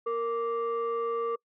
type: tone pair together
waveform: sine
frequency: 463.5 / 1167.9 Hz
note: A#4 / D6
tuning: -10 / -10 cents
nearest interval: octave + major third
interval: 1600 cents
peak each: -27 / -31 dBFS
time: 0.06-1.36 s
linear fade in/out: 10 ms
effects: noise-tail reverb RT60 0.1 s tail -26 dB re dry + tanh soft clip ceiling -23 dBFS